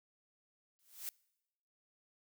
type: noise with exponential growth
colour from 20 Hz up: blue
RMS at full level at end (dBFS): -39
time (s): 0.79-1.09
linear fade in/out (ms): 0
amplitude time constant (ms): 65
effects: noise-tail reverb RT60 0.9 s tail -25 dB re dry